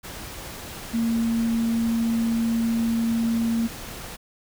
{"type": "tone in noise", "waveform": "sine", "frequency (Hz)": 229.5, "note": "A#3", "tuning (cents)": -27, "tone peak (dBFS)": -20, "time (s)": [0.93, 3.68], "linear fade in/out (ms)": 20, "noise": "pink", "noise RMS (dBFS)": -37, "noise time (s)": [0.03, 4.17], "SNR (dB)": 14, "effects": []}